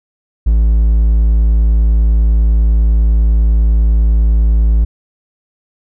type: tone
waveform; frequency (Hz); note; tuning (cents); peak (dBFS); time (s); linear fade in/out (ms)
triangle; 55; A1; 0; -5; 0.46-4.85; 10
effects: none